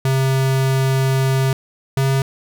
square tone pair in turn, 133.3 / 134.93 Hz, C3 / C#3, +33 / -46 cents, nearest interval unison, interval 21 cents, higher second, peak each -15 dBFS, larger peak neither, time 0.05-1.53 / 1.97-2.22 s, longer first, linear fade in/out 2 ms, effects none

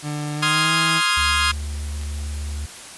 30% pulse tone with pitch glide, 148.4 to 161.83 Hz, D3 to E3, +18 to -32 cents, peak -22 dBFS, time 0.02-1.02 s, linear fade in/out 50 ms, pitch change +150 cents, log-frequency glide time 0.35-0.74 s
20% pulse chord, F minor seventh, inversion second, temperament equal, 1046.5 / 1244.5 / 1396.9 / 1661.2 Hz, C6 / Eb6 / F6 / Ab6, 0 / 0 / 0 / 0 cents, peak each -18 dBFS, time 0.42-1.52 s, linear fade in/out 10 ms
triangle tone, 73.42 Hz, D2, in tune, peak -23 dBFS, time 1.17-2.66 s, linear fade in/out 5 ms
clicks, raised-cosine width 0.2 ms, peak -23 dBFS, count 2, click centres 2.014 / 2.035 s
effects white hiss -38 dBFS RMS until 2.97 s + resampled to 24000 Hz

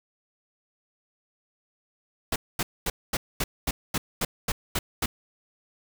pink noise bursts, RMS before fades -26 dBFS, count 11, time 2.32-5.06 s, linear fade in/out 5 ms, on 40 ms, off 230 ms, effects none

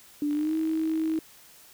sine tone with pitch glide, 293.7 to 318.4 Hz, D4 to D#4, 0 to +40 cents, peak -24 dBFS, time 0.22-1.19 s, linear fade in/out 2 ms, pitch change +140 cents, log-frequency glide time 0.33-0.55 s
click train, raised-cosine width 0.3 ms, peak -31 dBFS, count 44, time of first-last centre 0.31-1.179 s, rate 49.5 Hz
effects white hiss -53 dBFS RMS until 1.73 s

